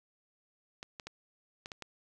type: clicks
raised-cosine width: 0.2 ms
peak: -25 dBFS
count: 6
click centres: 0.829 / 0.998 / 1.07 / 1.659 / 1.718 / 1.823 s
effects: none